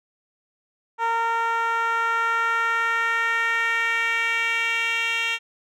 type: tone with band-pass filter sweep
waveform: 10% pulse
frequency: 459.5 Hz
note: A#4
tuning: 25 cents flat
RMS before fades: -23 dBFS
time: 0.98-5.39 s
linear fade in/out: 50 ms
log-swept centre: 980 to 2900 Hz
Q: 2.5
effects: none